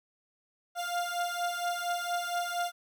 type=beating tone pair; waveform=30% pulse; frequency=698.5 / 702.8 Hz; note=F5 / F5; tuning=0 / +11 cents; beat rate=4.3 Hz; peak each=-31 dBFS; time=0.75-2.72 s; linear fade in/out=50 ms; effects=none